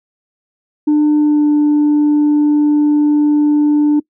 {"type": "tone with pitch glide", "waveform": "sine", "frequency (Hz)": [299.5, 296.4], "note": ["D4", "D4"], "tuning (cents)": [34, 16], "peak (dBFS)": -6, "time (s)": [0.87, 4], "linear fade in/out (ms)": 10, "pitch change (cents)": -18, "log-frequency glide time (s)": [1.16, 1.46], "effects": ["noise-tail reverb RT60 0.1 s tail -23 dB re dry", "tanh soft clip ceiling -7 dBFS"]}